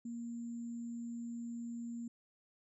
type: tone with sample-and-hold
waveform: sine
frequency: 234.7 Hz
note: A#3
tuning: 12 cents sharp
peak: -40 dBFS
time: 0.05-2.08 s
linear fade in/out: 5 ms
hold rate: 7350 Hz
effects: resampled to 24000 Hz